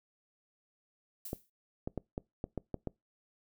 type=noise with exponential decay; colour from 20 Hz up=violet; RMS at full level=-40 dBFS; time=1.25-1.5 s; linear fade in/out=5 ms; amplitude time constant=53 ms
type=clicks; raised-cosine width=2 ms; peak=-22 dBFS; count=8; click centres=1.331 / 1.875 / 1.977 / 2.179 / 2.441 / 2.577 / 2.743 / 2.873 s
effects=noise-tail reverb RT60 0.2 s tail -24 dB re dry